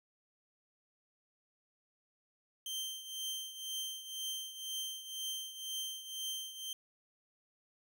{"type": "tone with tremolo", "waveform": "sawtooth", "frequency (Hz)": 3136, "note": "G7", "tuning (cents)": 0, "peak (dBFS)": -33, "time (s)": [2.66, 6.73], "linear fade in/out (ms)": 2, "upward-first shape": "triangle", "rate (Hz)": 2, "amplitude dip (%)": 75, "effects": []}